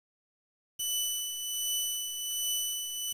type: tone with tremolo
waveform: 15% pulse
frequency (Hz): 2983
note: F#7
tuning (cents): +13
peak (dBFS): -21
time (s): 0.79-3.13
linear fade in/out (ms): 10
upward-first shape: triangle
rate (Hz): 1.3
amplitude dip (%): 60
effects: 8-bit